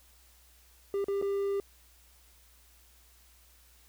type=tone with dropouts; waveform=triangle; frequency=397.8 Hz; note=G4; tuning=25 cents sharp; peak=-26 dBFS; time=0.94-1.6 s; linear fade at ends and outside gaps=1 ms; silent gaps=1.043-1.083 / 1.215-1.224 s; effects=added 60 Hz sine -61 dBFS peak until 3.88 s + white hiss -62 dBFS RMS until 3.88 s